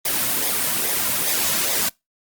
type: noise with flanger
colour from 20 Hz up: white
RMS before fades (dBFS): -21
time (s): 0.05-1.89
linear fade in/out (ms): 5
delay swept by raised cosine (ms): 0.68 to 2.58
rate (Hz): 2.4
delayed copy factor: -0.65
effects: noise-tail reverb RT60 0.2 s tail -25 dB re dry + Opus 24 kbps